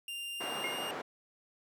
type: tone with pitch glide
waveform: 45% pulse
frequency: 2794 to 2828 Hz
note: F7 to F7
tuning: 0 to +21 cents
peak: -38 dBFS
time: 0.08-0.91 s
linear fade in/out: 2 ms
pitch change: +21 cents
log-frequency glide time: 0.34-0.76 s
type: band-pass noise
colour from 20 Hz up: white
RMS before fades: -40 dBFS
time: 0.4-1.02 s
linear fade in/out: 10 ms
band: 240 to 1200 Hz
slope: 12 dB/octave
type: tone with exponential decay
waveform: sine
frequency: 2144 Hz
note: C7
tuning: 42 cents sharp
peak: -32 dBFS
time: 0.64-0.9 s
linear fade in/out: 2 ms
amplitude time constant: 55 ms
effects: none